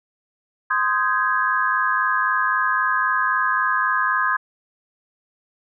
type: chord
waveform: sine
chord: Ab major seventh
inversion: first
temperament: just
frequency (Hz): 1038.3 / 1245.9 / 1557.4 / 1661.2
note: C6 / Eb6 / G6 / Ab6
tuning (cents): -14 / +2 / -12 / 0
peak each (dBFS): -22 / -23 / -26 / -22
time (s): 0.7-4.37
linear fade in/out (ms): 10
effects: none